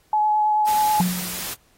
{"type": "tone with vibrato", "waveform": "sine", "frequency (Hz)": 850, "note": "G#5", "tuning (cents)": 40, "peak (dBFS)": -16, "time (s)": [0.13, 1.01], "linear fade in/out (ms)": 2, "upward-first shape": "sine", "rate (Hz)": 9.3, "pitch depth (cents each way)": 12}
{"type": "noise", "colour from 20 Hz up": "white", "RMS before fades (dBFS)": -30, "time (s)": [0.66, 1.55], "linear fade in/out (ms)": 20}
{"type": "tone with exponential decay", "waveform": "sine", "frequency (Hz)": 180, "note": "F#3", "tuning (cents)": -47, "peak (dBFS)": -15, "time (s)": [1, 1.51], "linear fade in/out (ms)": 2, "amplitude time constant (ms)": 110}
{"effects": ["pink hiss -60 dBFS RMS until 1.77 s", "AAC 48 kbps"]}